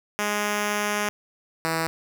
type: tone pair in turn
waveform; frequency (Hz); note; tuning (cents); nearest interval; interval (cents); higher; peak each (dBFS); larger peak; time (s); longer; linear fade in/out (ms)
5% pulse; 207.7 / 162.73; G#3 / E3; 0 / -22; major third; 422; first; -12 / -12; neither; 0.19-1.09 / 1.65-1.87; first; 0
effects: none